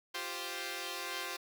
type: chord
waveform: 5% pulse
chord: F suspended second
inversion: none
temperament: equal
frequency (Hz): 349.2 / 392 / 523.3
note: F4 / G4 / C5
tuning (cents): 0 / 0 / 0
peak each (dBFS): -31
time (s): 0.14-1.37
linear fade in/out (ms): 10
effects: none